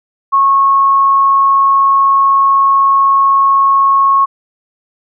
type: tone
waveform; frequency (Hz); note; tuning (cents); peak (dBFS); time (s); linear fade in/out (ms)
sine; 1096; C#6; -20; -6; 0.32-4.26; 20
effects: none